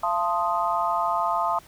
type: chord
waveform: sine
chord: F dominant seventh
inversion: none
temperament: equal with one note detuned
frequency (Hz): 683.7 / 880 / 1046.5 / 1244.5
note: F5 / A5 / C6 / Eb6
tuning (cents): -37 / 0 / 0 / 0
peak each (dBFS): -27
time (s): 0.03-1.59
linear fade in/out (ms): 5
effects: pink hiss -51 dBFS RMS until 1.67 s